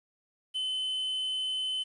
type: tone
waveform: triangle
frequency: 3044 Hz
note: F#7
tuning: 48 cents sharp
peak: -28 dBFS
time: 0.54-1.84 s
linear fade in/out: 20 ms
effects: resampled to 24000 Hz + 10-bit